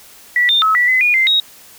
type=tone with pitch steps; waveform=sine; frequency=1952 / 3612 / 1289 / 1955 / 2030 / 2444 / 2083 / 3782 Hz; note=B6 / A7 / E6 / B6 / B6 / D#7 / C7 / A#7; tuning=-21 / +45 / -39 / -18 / +47 / -32 / -8 / +24 cents; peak=-10 dBFS; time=0.36-1.4 s; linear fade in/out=2 ms; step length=130 ms; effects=white hiss -42 dBFS RMS until 1.78 s